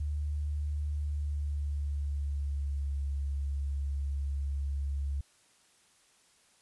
sine tone with pitch glide, 73.9 to 69.95 Hz, D2 to C#2, +11 to +16 cents, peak -30 dBFS, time 0-5.21 s, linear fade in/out 5 ms, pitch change -95 cents, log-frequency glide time 0.89-2.98 s, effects white hiss -65 dBFS RMS until 6.61 s + resampled to 24000 Hz

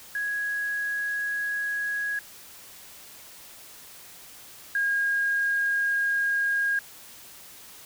sine tone pair in turn, 1661.2 / 1628 Hz, G#6 / G#6, 0 / -35 cents, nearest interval unison, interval 35 cents, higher first, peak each -26 / -22 dBFS, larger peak second, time 0.15-2.19 / 4.75-6.79 s, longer neither, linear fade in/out 2 ms, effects white hiss -47 dBFS RMS until 7.85 s

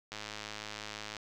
click train, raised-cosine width 0.2 ms, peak -23 dBFS, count 112, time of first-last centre 0.12-1.167 s, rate 106 Hz, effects none

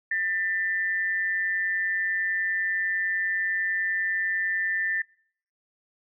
sine tone pair together, 1790 / 1979.3 Hz, A6 / B6, +29 / +3 cents, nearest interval major second, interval 174 cents, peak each -24 / -32 dBFS, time 0.11-5.02 s, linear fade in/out 5 ms, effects noise-tail reverb RT60 0.6 s tail -26 dB re dry

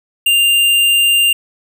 sine tone with hard clipping, 2794 Hz, F7, in tune, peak -10 dBFS, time 0.26-1.33 s, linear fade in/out 5 ms, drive 15 dB, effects none

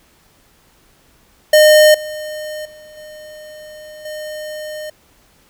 square tone with level steps, 611 Hz, D#5, 32 cents flat, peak -6 / -25 / -38 / -34 / -26 dBFS, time 1.53-4.9 s, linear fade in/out 5 ms, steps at 1.94 / 2.65 / 2.97 / 4.05 s, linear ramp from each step 5 ms, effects pink hiss -53 dBFS RMS until 5.49 s

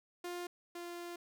sawtooth tone pair in turn, 352.2 / 347 Hz, F4 / F4, +15 / -11 cents, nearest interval unison, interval 26 cents, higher first, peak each -36 / -39 dBFS, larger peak first, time 0.24-0.47 / 0.75-1.16 s, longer second, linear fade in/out 5 ms, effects none

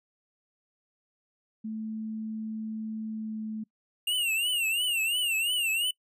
sine tone with pitch glide, 219 to 217.6 Hz, A3 to A3, -8 to -19 cents, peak -32 dBFS, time 1.64-3.64 s, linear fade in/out 10 ms, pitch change -11 cents, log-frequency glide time 3.09-3.4 s
square tone with vibrato, 2794 Hz, F7, in tune, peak -26 dBFS, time 4.07-5.91 s, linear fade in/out 5 ms, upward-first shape triangle, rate 2.9 Hz, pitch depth 150 cents each way
effects noise-tail reverb RT60 0.1 s tail -24 dB re dry

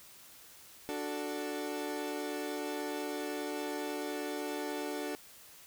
30% pulse chord, D major, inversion none, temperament equal, 293.7 / 370 / 440 Hz, D4 / F#4 / A4, 0 / 0 / 0 cents, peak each -36 / -39 / -38 dBFS, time 0.89-5.15 s, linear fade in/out 0 ms, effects white hiss -55 dBFS RMS until 5.66 s

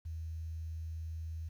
sine tone with quantisation, 80.7 Hz, E2, 36 cents flat, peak -38 dBFS, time 0.05-1.49 s, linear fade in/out 10 ms, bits 11, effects none

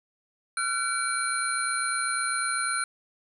sine tone cluster, 1366 / 1494 / 2298 / 4128 / 9580 Hz, F6 / F#6 / D7 / C8 / D9, -39 / +16 / -38 / -24 / +33 cents, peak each -30 / -31 / -37 / -36 / -30 dBFS, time 0.57-2.84 s, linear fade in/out 2 ms, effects 10-bit

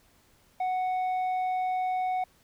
sine tone with tanh clipping, 740 Hz, F#5, in tune, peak -27 dBFS, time 0.6-2.24 s, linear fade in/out 5 ms, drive 5 dB, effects pink hiss -63 dBFS RMS until 2.43 s

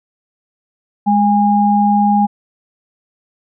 sine tone pair together, 207 / 817.5 Hz, G#3 / G#5, -5 / -28 cents, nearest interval 2 octaves, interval 2377 cents, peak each -12 dBFS, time 1.06-2.27 s, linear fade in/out 20 ms, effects none

